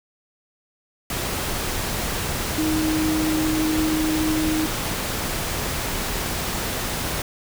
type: tone in noise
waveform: sine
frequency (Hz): 312.7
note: D#4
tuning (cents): +9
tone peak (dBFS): -20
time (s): 2.58-4.66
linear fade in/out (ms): 2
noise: pink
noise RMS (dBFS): -26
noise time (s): 1.1-7.22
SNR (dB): +3
effects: none